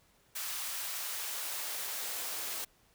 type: noise with high-pass filter sweep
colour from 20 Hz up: white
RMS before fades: -38 dBFS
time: 0.35-2.65 s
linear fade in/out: 10 ms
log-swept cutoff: 1000 to 350 Hz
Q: 0.83
effects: pink hiss -67 dBFS RMS until 2.94 s